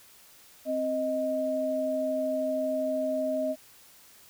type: tone pair together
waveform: sine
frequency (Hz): 262.6 / 624.6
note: C4 / D#5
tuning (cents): +6 / +7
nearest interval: octave + minor third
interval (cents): 1501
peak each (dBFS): -32 / -27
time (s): 0.65-3.56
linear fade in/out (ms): 50
effects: white hiss -55 dBFS RMS until 4.29 s